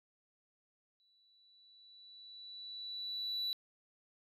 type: tone with exponential growth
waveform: sine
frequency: 3951 Hz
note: B7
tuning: in tune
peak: -31 dBFS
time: 1-3.53 s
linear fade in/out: 0 ms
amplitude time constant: 550 ms
effects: tanh soft clip ceiling -33 dBFS